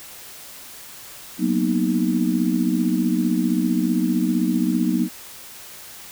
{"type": "chord", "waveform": "sine", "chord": "B major seventh", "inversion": "second", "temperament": "equal with one note detuned", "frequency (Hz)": [185, 233.1, 248.5, 311.1], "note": ["F#3", "A#3", "B3", "D#4"], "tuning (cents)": [0, 0, 11, 0], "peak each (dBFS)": -23, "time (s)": [1.38, 5.09], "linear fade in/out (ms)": 50, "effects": ["white hiss -40 dBFS RMS until 6.11 s"]}